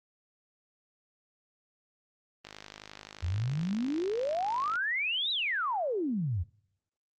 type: click train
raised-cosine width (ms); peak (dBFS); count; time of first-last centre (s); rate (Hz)
0.2; -26; 120; 2.45-4.756; 51.6
type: exponential two-way sweep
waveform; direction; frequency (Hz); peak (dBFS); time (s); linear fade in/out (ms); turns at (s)
sine; up then down; 78.8 to 3984 to 78.8; -28; 3.22-6.44; 20; 5.31
effects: noise-tail reverb RT60 0.7 s tail -25 dB re dry + Opus 32 kbps